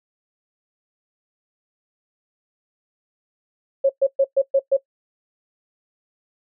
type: tone bursts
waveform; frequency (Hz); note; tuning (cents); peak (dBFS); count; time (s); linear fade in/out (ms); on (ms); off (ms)
sine; 545; C#5; -29; -12; 6; 3.84-4.77; 10; 55; 120
effects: noise-tail reverb RT60 0.1 s tail -20 dB re dry